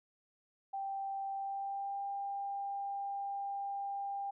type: tone with pitch glide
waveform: sine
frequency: 784 to 796.8 Hz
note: G5 to G5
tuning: 0 to +28 cents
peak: -36 dBFS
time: 0.73-4.31 s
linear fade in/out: 10 ms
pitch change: +28 cents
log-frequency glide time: 1.34-2.01 s
effects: none